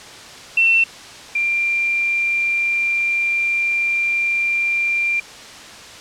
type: tone pair in turn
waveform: sine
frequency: 2696 / 2378 Hz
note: E7 / D7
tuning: +38 / +21 cents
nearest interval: major second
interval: 217 cents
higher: first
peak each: -11 / -16 dBFS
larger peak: first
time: 0.57-0.84 / 1.35-5.2 s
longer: second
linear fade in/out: 5 ms
effects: white hiss -37 dBFS RMS until 6 s + low-pass 6000 Hz 12 dB/octave